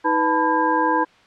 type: tone cluster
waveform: sine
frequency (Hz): 317.6 / 495.3 / 883 / 994 / 1613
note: D#4 / B4 / A5 / B5 / G6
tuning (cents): +36 / +5 / +6 / +11 / +49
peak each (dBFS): -23 / -25 / -22 / -20 / -25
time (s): 0.04-1.05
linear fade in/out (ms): 20
effects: white hiss -52 dBFS RMS until 1.26 s + low-pass 3000 Hz 12 dB/octave